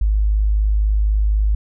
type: tone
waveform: sine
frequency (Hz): 52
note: G#1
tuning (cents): +3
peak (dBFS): -13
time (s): 0.01-1.55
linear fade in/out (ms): 5
effects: none